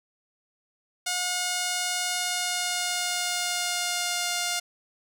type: tone with pitch glide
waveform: 5% pulse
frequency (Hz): 720 to 707.2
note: F#5 to F5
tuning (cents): -47 to +22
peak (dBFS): -14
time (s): 1.06-4.6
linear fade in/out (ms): 10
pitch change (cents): -31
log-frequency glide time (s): 2.07-4.29
effects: none